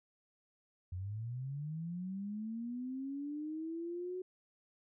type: linear sweep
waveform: sine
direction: up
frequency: 86.9 to 371.2 Hz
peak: -38 dBFS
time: 0.92-4.22 s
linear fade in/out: 5 ms
effects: none